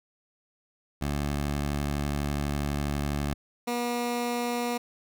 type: tone pair in turn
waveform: 15% pulse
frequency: 72.1 / 240.7 Hz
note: D2 / B3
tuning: -31 / -44 cents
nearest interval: octave + major sixth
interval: 2087 cents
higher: second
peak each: -21 dBFS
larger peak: neither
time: 1.01-3.34 / 3.67-4.78 s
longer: first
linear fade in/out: 10 ms
effects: none